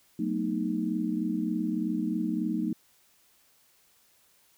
sine chord, B dominant seventh, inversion second, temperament equal with one note detuned, 185 / 223.6 / 246.9 / 311.1 Hz, F#3 / A3 / B3 / D#4, 0 / +28 / 0 / 0 cents, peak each -33 / -31 / -35 / -31 dBFS, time 0.19-2.73 s, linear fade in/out 5 ms, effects white hiss -64 dBFS RMS until 4.57 s

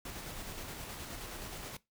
pink noise with tremolo, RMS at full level -43 dBFS, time 0.05-1.77 s, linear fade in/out 5 ms, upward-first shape square, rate 9.5 Hz, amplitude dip 25%, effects noise-tail reverb RT60 0.2 s tail -20 dB re dry

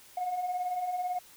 sine beating tone pair, 708 / 726 Hz, F5 / F#5, +23 / -33 cents, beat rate 18 Hz, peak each -37 / -29 dBFS, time 0.17-1.19 s, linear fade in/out 5 ms, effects tanh soft clip ceiling -26 dBFS + white hiss -55 dBFS RMS until 1.36 s

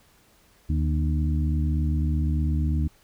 harmonic tone with a mistuned harmonic, 75.9 Hz, D#2, 42 cents flat, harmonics 1 / 2 / 3 / 4, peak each -22 / -28 / -32 / -34 dBFS, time 0.69-2.88 s, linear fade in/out 10 ms, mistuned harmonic 3, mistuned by +56 cents, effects pink hiss -59 dBFS RMS until 3.03 s

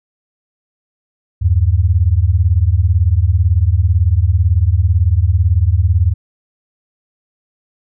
sine beating tone pair, 79.1 / 97.1 Hz, D#2 / G2, +29 / -16 cents, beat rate 18 Hz, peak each -12 dBFS, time 1.41-6.14 s, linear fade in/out 20 ms, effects none

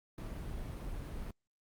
brown noise, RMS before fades -41 dBFS, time 0.18-1.31 s, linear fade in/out 2 ms, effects Opus 32 kbps

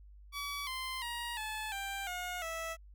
15% pulse tone with pitch steps, 1141 / 1040.3 / 948.4 / 864.7 / 788.4 / 718.8 / 655.3 Hz, C#6 / C6 / A#5 / A5 / G5 / F5 / E5, +50 / -10 / +30 / -30 / +10 / +50 / -10 cents, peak -31 dBFS, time 0.32-2.77 s, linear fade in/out 50 ms, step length 350 ms, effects added 50 Hz sine -52 dBFS peak until 2.94 s

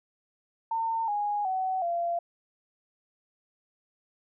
sine tone with pitch steps, 906 / 826 / 753.1 / 686.6 Hz, A#5 / G#5 / F#5 / F5, -50 / -10 / +30 / -30 cents, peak -26 dBFS, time 0.71-2.19 s, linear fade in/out 5 ms, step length 370 ms, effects none

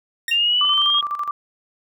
sawtooth tone with exponential decay, 1852 Hz, A#6, 12 cents flat, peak -17 dBFS, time 0.28-0.41 s, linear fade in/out 2 ms, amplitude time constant 28 ms
sine linear sweep, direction up, 2766 to 3276 Hz, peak -15 dBFS, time 0.31-1.01 s, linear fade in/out 5 ms
sine tone with tremolo, 1174.7 Hz, D6, in tune, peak -20 dBFS, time 0.61-1.31 s, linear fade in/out 2 ms, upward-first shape square, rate 12 Hz, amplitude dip 65%
effects none

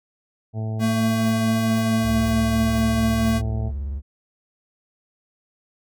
harmonic tone, 110 Hz, A2, in tune, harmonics 1 / 2 / 3 / 4 / 5 / 6 / 7 / 8, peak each -24 / -33 / -43 / -40 / -49 / -39 / -44 / -53 dBFS, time 0.53-3.72 s, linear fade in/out 50 ms
square tone, 224.5 Hz, A3, 35 cents sharp, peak -20 dBFS, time 0.79-3.42 s, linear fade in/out 50 ms
triangle tone with vibrato, 69.3 Hz, C#2, in tune, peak -23 dBFS, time 2.02-4.02 s, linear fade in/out 50 ms, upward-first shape square, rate 19 Hz, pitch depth 120 cents each way
effects none

